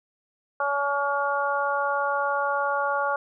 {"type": "harmonic tone", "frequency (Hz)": 282.9, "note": "C#4", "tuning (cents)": 35, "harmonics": [2, 3, 4, 5], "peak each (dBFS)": [-28, -28, -28, -28], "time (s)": [0.6, 3.16], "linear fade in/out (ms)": 2, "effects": []}